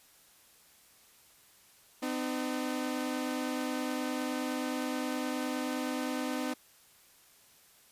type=tone pair together; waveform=sawtooth; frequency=254.6 / 304.2 Hz; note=C4 / D#4; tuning=-47 / -39 cents; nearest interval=minor third; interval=308 cents; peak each=-30 / -32 dBFS; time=2.02-6.54 s; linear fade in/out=10 ms; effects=white hiss -61 dBFS RMS until 7.91 s + resampled to 32000 Hz